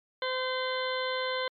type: harmonic tone with a mistuned harmonic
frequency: 514 Hz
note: C5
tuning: 31 cents flat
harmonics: 1 / 2 / 3 / 4 / 6 / 7 / 8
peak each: -32 / -35 / -37 / -38 / -40 / -40 / -41 dBFS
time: 0.22-1.48 s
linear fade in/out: 2 ms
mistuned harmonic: 7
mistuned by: -31 cents
effects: MP3 96 kbps